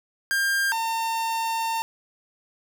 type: tone pair in turn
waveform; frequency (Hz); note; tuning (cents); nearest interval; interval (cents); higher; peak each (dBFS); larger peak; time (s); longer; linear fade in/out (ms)
45% pulse; 1600 / 906.8; G6 / A#5; +35 / -48; minor seventh; 983; first; -21 / -24; first; 0.31-0.72 / 0.72-1.82; second; 0
effects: none